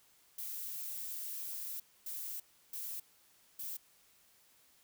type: noise bursts at uneven times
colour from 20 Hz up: violet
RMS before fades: -42 dBFS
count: 4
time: 0.38-1.8 / 2.06-2.4 / 2.73-3 / 3.59-3.77 s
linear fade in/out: 5 ms
effects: white hiss -67 dBFS RMS until 4.83 s